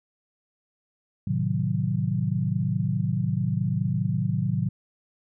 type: chord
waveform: sine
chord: A diminished seventh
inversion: none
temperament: equal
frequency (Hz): 110 / 130.81 / 155.56 / 185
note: A2 / C3 / Eb3 / Gb3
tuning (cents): 0 / 0 / 0 / 0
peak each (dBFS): -28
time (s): 1.27-4.69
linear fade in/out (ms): 5
effects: none